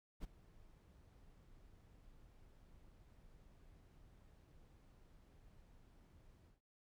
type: noise with ADSR envelope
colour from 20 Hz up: brown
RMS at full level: -45 dBFS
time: 0.2-6.61 s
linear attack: 39 ms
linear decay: 15 ms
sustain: -19 dB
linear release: 140 ms
effects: none